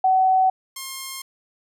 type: tone pair in turn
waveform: sine / 5% pulse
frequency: 754 / 1066.3 Hz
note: F#5 / C6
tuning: +32 / +32 cents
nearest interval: tritone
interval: 600 cents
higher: second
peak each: -14 / -19 dBFS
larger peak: first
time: 0.04-0.5 / 0.76-1.22 s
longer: neither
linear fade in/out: 5 ms
effects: none